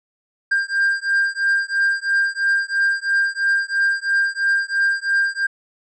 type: beating tone pair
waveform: triangle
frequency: 1593 / 1596 Hz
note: G6 / G6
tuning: +27 / +31 cents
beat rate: 3 Hz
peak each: -18 dBFS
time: 0.51-5.47 s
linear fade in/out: 10 ms
effects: resampled to 22050 Hz